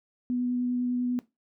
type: tone with vibrato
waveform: sine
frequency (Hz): 246.9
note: B3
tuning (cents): 0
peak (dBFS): -25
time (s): 0.3-1.19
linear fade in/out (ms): 0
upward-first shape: sine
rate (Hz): 10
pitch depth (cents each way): 9
effects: noise-tail reverb RT60 0.2 s tail -17 dB re dry